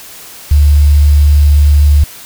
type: tone with quantisation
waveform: sine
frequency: 73 Hz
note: D2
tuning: 10 cents flat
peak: -3 dBFS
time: 0.51-2.04 s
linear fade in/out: 5 ms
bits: 5
effects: white hiss -32 dBFS RMS until 2.25 s